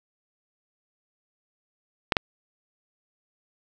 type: clicks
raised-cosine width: 0.3 ms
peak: -3 dBFS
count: 2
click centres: 2.122 / 2.168 s
effects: none

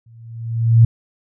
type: tone with exponential growth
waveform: sine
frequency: 114.9 Hz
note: A#2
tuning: 25 cents flat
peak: -4 dBFS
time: 0.06-0.85 s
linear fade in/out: 5 ms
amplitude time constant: 170 ms
effects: none

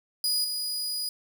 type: tone with level steps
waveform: sawtooth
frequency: 4925 Hz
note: D#8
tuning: 19 cents flat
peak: -21 / -26 dBFS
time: 0.24-1.09 s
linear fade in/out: 2 ms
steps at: 0.44 s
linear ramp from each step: 5 ms
effects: none

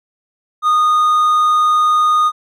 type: tone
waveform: triangle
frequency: 1232 Hz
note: D#6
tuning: 17 cents flat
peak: -8 dBFS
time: 0.62-2.32 s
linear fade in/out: 50 ms
effects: none

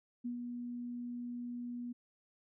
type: tone with ADSR envelope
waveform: sine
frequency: 242.1 Hz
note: B3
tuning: 34 cents flat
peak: -35 dBFS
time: 0.24-1.93 s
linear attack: 17 ms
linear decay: 110 ms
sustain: -4 dB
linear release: 14 ms
effects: none

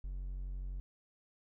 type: tone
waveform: triangle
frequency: 46.02 Hz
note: F#1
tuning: 9 cents flat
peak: -36 dBFS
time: 0.04-0.8 s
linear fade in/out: 0 ms
effects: none

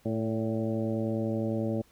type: harmonic tone with a mistuned harmonic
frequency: 110.8 Hz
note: A2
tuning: 13 cents sharp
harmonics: 1 / 2 / 3 / 4 / 5 / 6 / 7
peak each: -33 / -31 / -34 / -38 / -35 / -46 / -48 dBFS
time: 0.05-1.82 s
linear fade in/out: 10 ms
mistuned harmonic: 5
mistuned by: +36 cents
effects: pink hiss -63 dBFS RMS until 1.91 s

